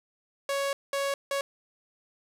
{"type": "tone bursts at uneven times", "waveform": "sawtooth", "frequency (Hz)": 556, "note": "C#5", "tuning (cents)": 5, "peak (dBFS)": -23, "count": 3, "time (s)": [[0.49, 0.73], [0.93, 1.14], [1.31, 1.41]], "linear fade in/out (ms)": 2, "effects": ["low-pass 12000 Hz 12 dB/octave", "10-bit"]}